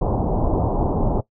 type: low-pass noise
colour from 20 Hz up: pink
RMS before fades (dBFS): -20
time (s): 0.01-1.21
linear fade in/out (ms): 10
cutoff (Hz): 940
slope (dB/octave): 48
effects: noise-tail reverb RT60 0.1 s tail -18 dB re dry